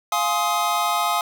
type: chord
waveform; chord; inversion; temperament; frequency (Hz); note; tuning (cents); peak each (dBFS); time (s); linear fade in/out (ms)
square; F minor seventh; none; just; 698.5 / 838.1 / 1047.7 / 1257.2; F5 / Ab5 / C6 / Eb6; 0 / +16 / +2 / +18; -26 / -26 / -28 / -24; 0.12-1.21; 2
effects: none